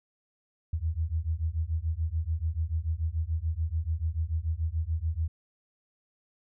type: beating tone pair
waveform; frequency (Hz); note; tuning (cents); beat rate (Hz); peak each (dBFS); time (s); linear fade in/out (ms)
sine; 77.5 / 84.4; D#2 / E2; -6 / +41; 6.9; -30; 0.73-5.28; 5
effects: none